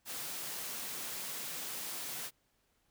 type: high-pass noise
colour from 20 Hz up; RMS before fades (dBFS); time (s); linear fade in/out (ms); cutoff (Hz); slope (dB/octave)
white; -41; 0.05-2.31; 50; 110; 96
effects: pink hiss -75 dBFS RMS until 2.9 s